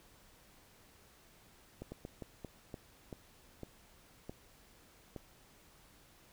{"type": "slowing click train", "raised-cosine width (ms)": 2, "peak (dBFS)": -30, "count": 10, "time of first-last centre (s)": [1.82, 5.162], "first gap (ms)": 100, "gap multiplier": 1.31, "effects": ["pink hiss -63 dBFS RMS until 6.32 s"]}